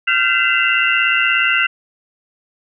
sine tone cluster, 1388 / 1544 / 2035 / 2679 / 2796 Hz, F6 / G6 / C7 / E7 / F7, -11 / -27 / -49 / +27 / +1 cents, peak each -19 dBFS, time 0.07-1.67 s, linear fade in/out 10 ms, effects none

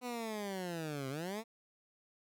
15% pulse linear two-way sweep, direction down then up, 251.5 to 130 to 232.5 Hz, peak -32 dBFS, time 0.01-1.44 s, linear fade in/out 50 ms, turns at 1.09 s, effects none

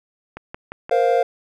click train, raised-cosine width 0.5 ms, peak -17 dBFS, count 4, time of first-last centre 0.37-0.894 s, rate 5.72 Hz
triangle chord, Bb suspended second, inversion none, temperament equal with one note detuned, 470.2 / 523.3 / 698.5 Hz, Bb4 / C5 / F5, +15 / 0 / 0 cents, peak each -17 dBFS, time 0.91-1.23 s, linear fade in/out 5 ms
effects none

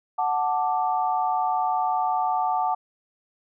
sine chord, D major, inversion first, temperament equal, 740 / 880 / 1174.7 Hz, F#5 / A5 / D6, 0 / 0 / 0 cents, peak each -24 / -25 / -29 dBFS, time 0.18-2.75 s, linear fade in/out 10 ms, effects none

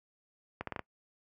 accelerating click train, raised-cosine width 0.5 ms, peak -21 dBFS, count 5, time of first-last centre 0.61-0.793 s, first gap 63 ms, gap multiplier 0.79, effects noise-tail reverb RT60 0.1 s tail -22 dB re dry + high-pass 60 Hz 12 dB/octave

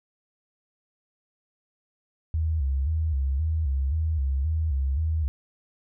sine tone with vibrato, 73.42 Hz, D2, in tune, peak -22 dBFS, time 2.34-5.28 s, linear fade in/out 0 ms, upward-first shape square, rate 1.9 Hz, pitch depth 140 cents each way, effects none

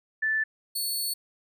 sine / 15% pulse tone pair in turn, 1756 / 4425 Hz, A6 / C#8, -4 / -4 cents, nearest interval octave + major third, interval 1600 cents, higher second, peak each -23 / -21 dBFS, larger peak second, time 0.22-0.44 / 0.75-1.14 s, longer second, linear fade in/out 10 ms, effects none

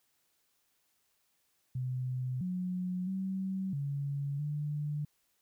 sine tone with pitch steps, 127.5 / 181.9 / 190.5 / 141.1 / 148.1 Hz, C3 / F#3 / G3 / C#3 / D3, -44 / -29 / -49 / +31 / +15 cents, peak -32 dBFS, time 1.75-5.05 s, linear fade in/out 5 ms, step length 660 ms, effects white hiss -75 dBFS RMS until 5.41 s

